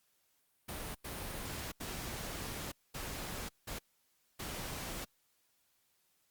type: noise bursts at uneven times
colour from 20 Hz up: pink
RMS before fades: -42 dBFS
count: 6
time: 0.68-0.95 / 1.04-1.72 / 1.8-2.72 / 2.94-3.49 / 3.67-3.79 / 4.39-5.05 s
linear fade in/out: 10 ms
effects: white hiss -75 dBFS RMS until 6.3 s + Opus 48 kbps